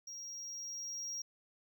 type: tone with level ramp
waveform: triangle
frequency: 5630 Hz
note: F8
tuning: 13 cents sharp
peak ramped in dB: -43 to -37 dBFS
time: 0.07-1.22 s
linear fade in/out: 5 ms
effects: none